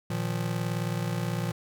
square chord, Bb suspended fourth, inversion none, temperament just, 116.54 / 155.39 / 174.81 Hz, Bb2 / Eb3 / F3, 0 / -2 / +2 cents, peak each -32 / -35 / -33 dBFS, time 0.1-1.52 s, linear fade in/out 5 ms, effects none

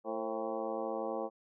harmonic tone with a mistuned harmonic, 112.1 Hz, A2, 33 cents sharp, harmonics 2 / 3 / 4 / 5 / 6 / 7 / 8 / 9 / 10, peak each -45 / -42 / -41 / -38 / -44 / -42 / -49 / -48 / -48 dBFS, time 0.04-1.3 s, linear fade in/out 50 ms, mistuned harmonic 5, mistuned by -73 cents, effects none

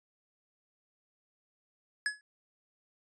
square tone with exponential decay, 1693 Hz, G#6, 33 cents sharp, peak -26 dBFS, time 2.06-2.21 s, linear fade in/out 1 ms, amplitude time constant 32 ms, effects resampled to 24000 Hz

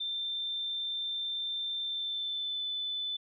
sine tone with pitch glide, 3571 to 3510 Hz, A7 to A7, +25 to -5 cents, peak -32 dBFS, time 0-3.17 s, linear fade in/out 10 ms, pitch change -30 cents, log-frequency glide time 1.8-2.64 s, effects none

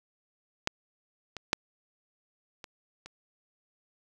clicks, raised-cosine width 0.2 ms, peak -9 / -21 / -6 / -25 / -27 dBFS, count 5, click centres 0.674 / 1.367 / 1.531 / 2.642 / 3.06 s, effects 8-bit

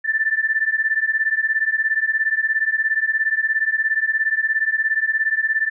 sine beating tone pair, 1760 / 1777 Hz, A6 / A6, 0 / +17 cents, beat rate 17 Hz, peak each -20 dBFS, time 0.04-5.7 s, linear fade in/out 20 ms, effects none

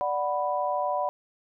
sine chord, B minor, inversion first, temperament equal, 587.3 / 740 / 987.8 Hz, D5 / F#5 / B5, 0 / 0 / 0 cents, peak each -29 dBFS, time 0.01-1.09 s, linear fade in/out 0 ms, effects none

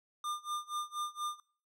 square tone with tremolo, 1203 Hz, D6, 41 cents sharp, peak -34 dBFS, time 0.24-1.4 s, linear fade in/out 2 ms, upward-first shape sine, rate 4.2 Hz, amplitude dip 95%, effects noise-tail reverb RT60 0.5 s tail -22 dB re dry + low-pass 12000 Hz 12 dB/octave

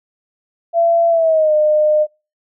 sine tone with pitch glide, 675 to 608.3 Hz, E5 to D#5, +41 to -39 cents, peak -10 dBFS, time 0.73-2.07 s, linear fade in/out 50 ms, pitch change -180 cents, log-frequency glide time 1.09-1.54 s, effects noise-tail reverb RT60 0.3 s tail -25 dB re dry

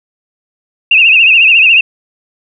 sine tone with vibrato, 2649 Hz, E7, 8 cents sharp, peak -3 dBFS, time 0.91-1.81 s, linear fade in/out 5 ms, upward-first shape triangle, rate 14 Hz, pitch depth 120 cents each way, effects none

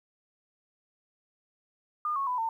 sine tone with pitch steps, 1213 / 1099.5 / 996.7 / 903.5 Hz, D#6 / C#6 / B5 / A5, -44 / -14 / +16 / +46 cents, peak -27 dBFS, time 2.05-2.49 s, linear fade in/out 2 ms, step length 110 ms, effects 11-bit

